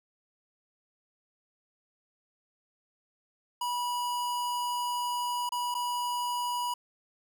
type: tone with dropouts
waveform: square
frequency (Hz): 974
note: B5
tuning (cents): -24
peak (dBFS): -30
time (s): 3.61-6.74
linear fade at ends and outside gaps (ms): 5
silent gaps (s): 5.492-5.52 / 5.743-5.749
effects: none